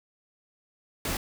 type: noise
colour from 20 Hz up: pink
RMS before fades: -30 dBFS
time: 1.05-1.17 s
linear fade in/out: 2 ms
effects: none